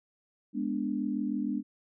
sine chord, G# diminished, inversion none, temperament equal, 207.7 / 246.9 / 293.7 Hz, G#3 / B3 / D4, 0 / 0 / 0 cents, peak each -33 dBFS, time 0.53-1.63 s, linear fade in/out 50 ms, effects none

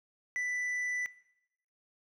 sine tone with tanh clipping, 1983 Hz, B6, 7 cents sharp, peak -32 dBFS, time 0.36-1.06 s, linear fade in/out 0 ms, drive 5 dB, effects noise-tail reverb RT60 0.8 s tail -18 dB re dry

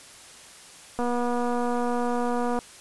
click train, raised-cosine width 1 ms, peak -15 dBFS, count 388, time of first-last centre 0.99-2.589 s, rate 242 Hz, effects white hiss -47 dBFS RMS until 2.8 s + resampled to 24000 Hz

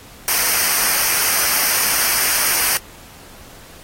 white noise with comb filter, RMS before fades -17 dBFS, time 0.28-2.77 s, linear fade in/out 0 ms, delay 0.27 ms, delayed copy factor -0.65, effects pink hiss -42 dBFS RMS until 3.83 s + AAC 48 kbps

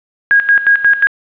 sine tone with tremolo, 1637 Hz, G#6, 25 cents flat, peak -5 dBFS, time 0.31-1.07 s, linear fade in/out 0 ms, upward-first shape square, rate 5.6 Hz, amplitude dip 75%, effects resampled to 8000 Hz + 7-bit

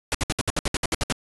pink noise bursts, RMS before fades -23 dBFS, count 12, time 0.12-1.124 s, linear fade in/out 0 ms, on 25 ms, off 64 ms, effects resampled to 24000 Hz

